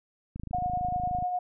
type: click train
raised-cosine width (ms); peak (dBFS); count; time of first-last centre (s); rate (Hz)
5; -25; 24; 0.36-1.225; 26.6
type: tone with tremolo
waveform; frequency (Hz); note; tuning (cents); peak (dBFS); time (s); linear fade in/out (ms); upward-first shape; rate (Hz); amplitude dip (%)
sine; 722; F#5; -43; -25; 0.53-1.39; 5; triangle; 10; 45
effects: none